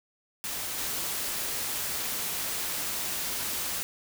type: noise with level steps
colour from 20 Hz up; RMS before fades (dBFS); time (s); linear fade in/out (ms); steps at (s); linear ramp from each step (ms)
white; -34 / -32; 0.44-3.83; 0; 0.78; 5
effects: none